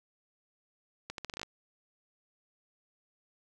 accelerating click train, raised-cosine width 0.2 ms, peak -21 dBFS, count 9, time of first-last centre 1.1-1.431 s, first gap 82 ms, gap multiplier 0.79, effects none

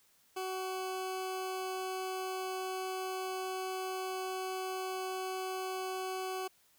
20% pulse tone, 375.1 Hz, F#4, 24 cents sharp, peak -31 dBFS, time 0.36-6.48 s, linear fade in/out 10 ms, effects white hiss -68 dBFS RMS until 6.78 s

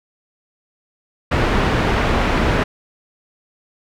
pink low-pass noise, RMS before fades -17 dBFS, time 1.31-2.64 s, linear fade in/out 10 ms, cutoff 2300 Hz, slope 12 dB/octave, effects none

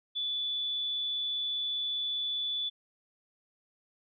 sine tone, 3465 Hz, A7, 27 cents flat, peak -30 dBFS, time 0.15-2.7 s, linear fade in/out 20 ms, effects none

